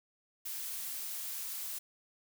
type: noise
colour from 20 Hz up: blue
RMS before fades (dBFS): -40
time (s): 0.45-1.79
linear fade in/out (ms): 10
effects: none